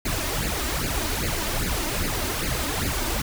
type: noise with flanger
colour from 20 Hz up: pink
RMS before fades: -26 dBFS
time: 0.05-3.22 s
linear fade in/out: 5 ms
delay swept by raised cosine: 0.43 to 3.33 ms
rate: 2.5 Hz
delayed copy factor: +0.75
effects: none